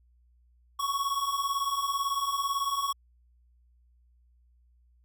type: beating tone pair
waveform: square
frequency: 1100 / 1118 Hz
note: C#6 / C#6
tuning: -14 / +14 cents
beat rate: 18 Hz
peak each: -33 / -30 dBFS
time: 0.79-2.93 s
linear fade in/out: 10 ms
effects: added 60 Hz sine -60 dBFS peak until 5.04 s